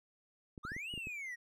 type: clicks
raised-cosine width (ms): 3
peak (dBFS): -34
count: 7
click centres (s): 0.578 / 0.651 / 0.719 / 0.765 / 0.939 / 0.977 / 1.071
type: linear two-way sweep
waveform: triangle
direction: up then down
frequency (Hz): 1150 to 2946 to 1866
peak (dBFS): -39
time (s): 0.63-1.36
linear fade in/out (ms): 20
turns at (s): 0.91
effects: none